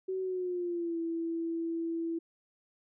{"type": "tone with pitch glide", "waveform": "sine", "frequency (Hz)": [376.7, 331.7], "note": ["F#4", "E4"], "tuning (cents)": [31, 11], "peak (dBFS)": -31, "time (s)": [0.08, 2.19], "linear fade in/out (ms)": 10, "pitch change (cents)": -220, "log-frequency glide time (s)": [0.21, 0.99], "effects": []}